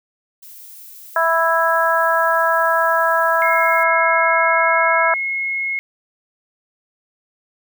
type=noise; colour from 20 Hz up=violet; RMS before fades=-39 dBFS; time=0.42-3.84 s; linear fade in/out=10 ms
type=harmonic tone; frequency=329.6 Hz; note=E4; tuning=in tune; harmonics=2 / 3 / 4 / 5; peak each=-19 / -19 / -19 / -19 dBFS; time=1.16-5.14 s; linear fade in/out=2 ms
type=tone with pitch glide; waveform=sine; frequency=2147 to 2167 Hz; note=C7 to C#7; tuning=+44 to -40 cents; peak=-19 dBFS; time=3.42-5.79 s; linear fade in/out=0 ms; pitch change=+16 cents; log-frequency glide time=3.57-5.12 s
effects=none